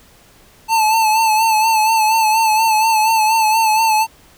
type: tone with vibrato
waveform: square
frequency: 880 Hz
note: A5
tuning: in tune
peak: -12 dBFS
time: 0.68-4.07 s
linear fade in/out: 50 ms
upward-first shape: sine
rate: 4.2 Hz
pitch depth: 48 cents each way
effects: pink hiss -48 dBFS RMS until 4.37 s